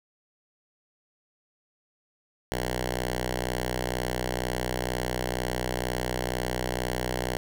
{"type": "tone with notch filter", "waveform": "5% pulse", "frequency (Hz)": 62.1, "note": "B1", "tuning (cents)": 10, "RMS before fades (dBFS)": -30, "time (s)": [2.52, 7.37], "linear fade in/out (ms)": 0, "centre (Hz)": 240, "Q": 1.6, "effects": []}